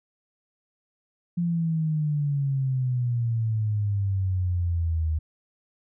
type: exponential sweep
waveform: sine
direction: down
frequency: 174.61 to 77.5 Hz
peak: -22 dBFS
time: 1.37-5.19 s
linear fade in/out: 10 ms
effects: none